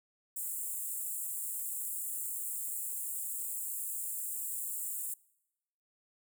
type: high-pass noise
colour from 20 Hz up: pink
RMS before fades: -38 dBFS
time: 0.36-5.14 s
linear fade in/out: 5 ms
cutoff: 7400 Hz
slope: 96 dB/octave
effects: noise-tail reverb RT60 0.9 s tail -24 dB re dry